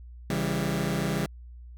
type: chord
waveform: sawtooth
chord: C# diminished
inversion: none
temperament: just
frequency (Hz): 138.59 / 166.31 / 199.57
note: C#3 / E3 / G3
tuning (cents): 0 / +16 / +31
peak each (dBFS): -27 / -26 / -26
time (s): 0.3-1.26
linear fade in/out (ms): 2
effects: added 60 Hz sine -42 dBFS peak until 1.77 s